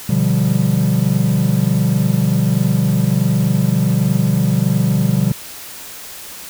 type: chord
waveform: triangle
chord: G dominant seventh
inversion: first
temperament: equal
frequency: 123.47 / 146.83 / 174.61 / 196 Hz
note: B2 / D3 / F3 / G3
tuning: 0 / 0 / 0 / 0 cents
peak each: -16 dBFS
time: 0.09-5.32 s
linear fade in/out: 5 ms
effects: white hiss -33 dBFS RMS until 6.49 s